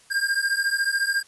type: beating tone pair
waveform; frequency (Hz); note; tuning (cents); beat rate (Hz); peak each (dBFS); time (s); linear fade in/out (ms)
square; 1600 / 1614; G6 / G#6; +35 / -50; 14; -25; 0.1-1.23; 20
effects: white hiss -55 dBFS RMS until 1.27 s + resampled to 24000 Hz